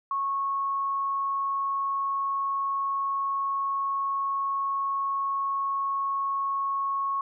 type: tone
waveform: sine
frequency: 1100 Hz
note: C#6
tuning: 14 cents flat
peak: -25 dBFS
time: 0.11-7.21 s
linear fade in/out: 2 ms
effects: none